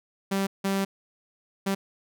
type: tone bursts at uneven times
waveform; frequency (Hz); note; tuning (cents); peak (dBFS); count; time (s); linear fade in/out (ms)
sawtooth; 195.2; G3; -7; -20; 3; 0.31-0.47 / 0.64-0.85 / 1.66-1.75; 10
effects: none